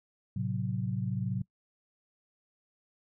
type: chord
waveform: sine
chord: F# diminished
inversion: first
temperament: equal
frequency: 110 / 130.81 / 185 Hz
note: A2 / C3 / F#3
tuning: 0 / 0 / 0 cents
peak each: -34 / -34 / -34 dBFS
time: 0.36-1.42 s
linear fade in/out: 5 ms
effects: noise-tail reverb RT60 0.1 s tail -23 dB re dry